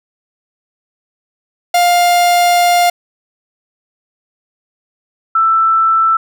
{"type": "tone pair in turn", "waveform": ["45% pulse", "sine"], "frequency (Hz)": [703, 1327.1], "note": ["F5", "E6"], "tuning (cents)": [11, 11], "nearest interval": "major seventh", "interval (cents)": 1100, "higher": "second", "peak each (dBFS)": -8, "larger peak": "neither", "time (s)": [[1.74, 2.9], [5.35, 6.17]], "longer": "first", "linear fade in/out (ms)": 5, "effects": []}